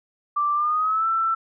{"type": "tone with pitch glide", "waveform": "sine", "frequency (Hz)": [1174.7, 1333.9], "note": ["D6", "E6"], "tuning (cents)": [0, 20], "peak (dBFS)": -19, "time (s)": [0.36, 1.35], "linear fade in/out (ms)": 10, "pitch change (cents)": 220, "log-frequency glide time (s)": [0.54, 1.07], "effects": []}